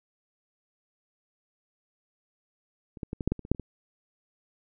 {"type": "clicks", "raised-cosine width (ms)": 3, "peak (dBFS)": [-30, -20, -20, -19, -11, -13, -26, -29, -8, -28, -23], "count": 11, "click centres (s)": [2.972, 3.032, 3.131, 3.208, 3.276, 3.32, 3.393, 3.451, 3.516, 3.548, 3.597], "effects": []}